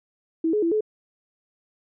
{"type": "tone with pitch steps", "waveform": "sine", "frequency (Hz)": [325, 422, 334.8, 429.2], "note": ["E4", "G#4", "E4", "A4"], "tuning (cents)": [-24, 28, 27, -43], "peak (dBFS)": -19, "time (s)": [0.44, 0.808], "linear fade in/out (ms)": 5, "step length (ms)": 92, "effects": []}